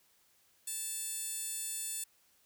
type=tone with high-pass filter; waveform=15% pulse; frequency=880 Hz; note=A5; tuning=in tune; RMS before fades=-39 dBFS; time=0.67-2.04 s; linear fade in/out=5 ms; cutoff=7400 Hz; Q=1.5; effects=white hiss -69 dBFS RMS until 2.45 s